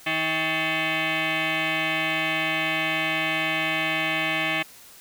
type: tone with frequency modulation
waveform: sine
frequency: 160 Hz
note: D#3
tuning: 49 cents sharp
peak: -21 dBFS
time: 0.06-4.63 s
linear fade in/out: 10 ms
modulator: 478 Hz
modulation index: 6
effects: tanh soft clip ceiling -18 dBFS + white hiss -48 dBFS RMS until 5 s

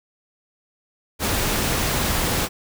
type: noise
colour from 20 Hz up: pink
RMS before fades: -22 dBFS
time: 1.19-2.49 s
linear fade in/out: 50 ms
effects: none

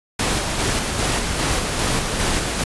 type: noise with tremolo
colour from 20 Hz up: pink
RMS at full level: -20 dBFS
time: 0.19-2.64 s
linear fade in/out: 5 ms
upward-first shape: square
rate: 2.5 Hz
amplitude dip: 30%
effects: resampled to 24000 Hz

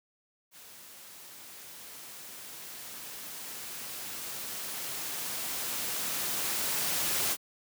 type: noise with level ramp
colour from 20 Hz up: white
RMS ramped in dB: -51 to -29 dBFS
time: 0.51-7.37 s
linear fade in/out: 50 ms
effects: high-pass 100 Hz 12 dB/octave

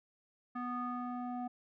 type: tone with low-pass filter sweep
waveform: square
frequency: 246.3 Hz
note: B3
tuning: 5 cents flat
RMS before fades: -39 dBFS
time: 0.55-1.48 s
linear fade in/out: 10 ms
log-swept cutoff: 1400 to 880 Hz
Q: 6.2
effects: none

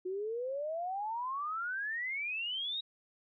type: exponential sweep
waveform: sine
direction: up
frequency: 359.9 to 3842 Hz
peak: -34 dBFS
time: 0.05-2.81 s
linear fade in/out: 10 ms
effects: none

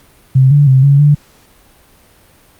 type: tone with pitch steps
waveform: sine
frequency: 131.8 / 144.7 / 131.9 / 140.5 / 146.6 Hz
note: C3 / D3 / C3 / C#3 / D3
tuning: +13 / -25 / +14 / +24 / -3 cents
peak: -4 dBFS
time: 0.35-1.15 s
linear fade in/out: 10 ms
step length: 160 ms
effects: pink hiss -47 dBFS RMS until 2.59 s + Opus 48 kbps

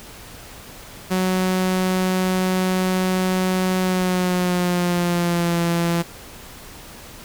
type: tone with pitch glide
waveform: sawtooth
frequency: 185.5 to 170.1 Hz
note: F#3 to F3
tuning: +5 to -45 cents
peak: -14 dBFS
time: 1.1-6.03 s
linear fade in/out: 20 ms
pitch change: -150 cents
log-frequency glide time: 3.8-5.61 s
effects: pink hiss -40 dBFS RMS until 7.24 s

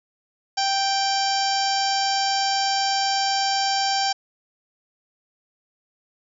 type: harmonic tone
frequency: 784 Hz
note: G5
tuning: in tune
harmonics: 1 / 2 / 3 / 4 / 5 / 6 / 7 / 8 / 9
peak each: -22 / -31 / -35 / -31 / -37 / -28 / -28 / -38 / -35 dBFS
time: 0.57-4.13 s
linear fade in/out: 10 ms
effects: none

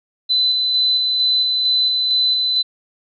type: tone with tremolo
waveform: sine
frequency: 4018 Hz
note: B7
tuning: 29 cents sharp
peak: -13 dBFS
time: 0.29-2.63 s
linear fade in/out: 20 ms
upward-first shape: square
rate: 2.2 Hz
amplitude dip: 25%
effects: none

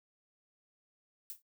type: noise with exponential decay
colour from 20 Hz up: violet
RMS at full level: -39 dBFS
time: 1.3-1.42 s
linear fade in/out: 0 ms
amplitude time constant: 25 ms
effects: noise-tail reverb RT60 0.1 s tail -20 dB re dry

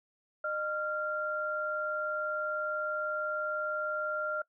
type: tone pair together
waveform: sine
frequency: 611.1 / 1385 Hz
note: D#5 / F6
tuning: -31 / -15 cents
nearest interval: octave + major second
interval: 1416 cents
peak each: -35 / -32 dBFS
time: 0.44-4.42 s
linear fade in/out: 5 ms
effects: noise-tail reverb RT60 0.1 s tail -22 dB re dry

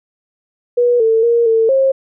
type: tone with pitch steps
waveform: sine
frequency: 484.6 / 447.9 / 469.2 / 449.9 / 536 Hz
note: B4 / A4 / A#4 / A4 / C5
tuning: -33 / +31 / +11 / +39 / +42 cents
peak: -9 dBFS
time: 0.77-1.92 s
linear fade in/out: 10 ms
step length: 230 ms
effects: none

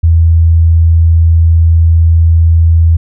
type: tone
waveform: sine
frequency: 82.41 Hz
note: E2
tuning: in tune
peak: -3 dBFS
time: 0.03-2.97 s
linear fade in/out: 10 ms
effects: none

